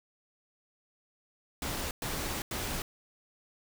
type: noise bursts at uneven times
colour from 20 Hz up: pink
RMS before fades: -35 dBFS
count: 3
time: 1.62-1.91 / 2.02-2.42 / 2.51-2.82 s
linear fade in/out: 2 ms
effects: none